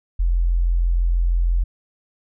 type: tone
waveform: sine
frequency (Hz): 43.1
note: F1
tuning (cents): -22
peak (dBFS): -15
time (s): 0.19-1.64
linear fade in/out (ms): 10
effects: none